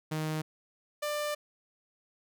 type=tone pair in turn; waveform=sawtooth; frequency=155.9 / 593.6 Hz; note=D#3 / D5; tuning=+4 / +18 cents; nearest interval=octave + major seventh; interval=2314 cents; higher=second; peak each=-27 dBFS; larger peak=neither; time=0.11-0.42 / 1.02-1.35 s; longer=second; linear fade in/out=10 ms; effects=none

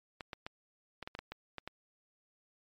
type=clicks; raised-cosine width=0.3 ms; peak=-25 dBFS; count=10; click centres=0.208 / 0.332 / 0.465 / 1.027 / 1.075 / 1.151 / 1.19 / 1.32 / 1.583 / 1.676 s; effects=MP3 64 kbps

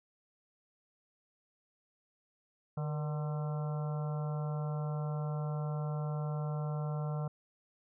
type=harmonic tone with a mistuned harmonic; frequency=150 Hz; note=D3; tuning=37 cents sharp; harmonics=1 / 3 / 4 / 5 / 6 / 7 / 8 / 9; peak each=-33 / -47 / -46 / -48 / -55 / -51 / -57 / -52 dBFS; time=2.77-7.28 s; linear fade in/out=5 ms; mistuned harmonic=3; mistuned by=+69 cents; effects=none

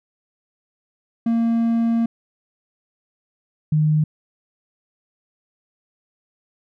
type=tone pair in turn; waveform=triangle / sine; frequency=230.4 / 153.39 Hz; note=A#3 / D#3; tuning=-20 / -24 cents; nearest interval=perfect fifth; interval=704 cents; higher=first; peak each=-14 dBFS; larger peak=neither; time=1.26-2.06 / 3.72-4.04 s; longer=first; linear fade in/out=5 ms; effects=none

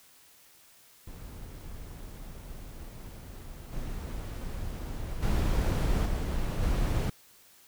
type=noise with level steps; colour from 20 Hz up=brown; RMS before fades=-43 / -36 / -26 / -30 / -27 dBFS; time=1.07-7.1 s; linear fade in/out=5 ms; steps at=3.72 / 5.22 / 6.05 / 6.62 s; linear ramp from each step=10 ms; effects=white hiss -58 dBFS RMS until 7.67 s

